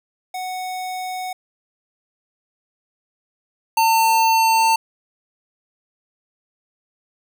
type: tone pair in turn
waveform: square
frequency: 740 / 899.9 Hz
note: F#5 / A5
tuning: 0 / +39 cents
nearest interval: minor third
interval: 339 cents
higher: second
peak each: -26 / -14 dBFS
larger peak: second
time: 0.34-1.33 / 3.77-4.76 s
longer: neither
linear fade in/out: 5 ms
effects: none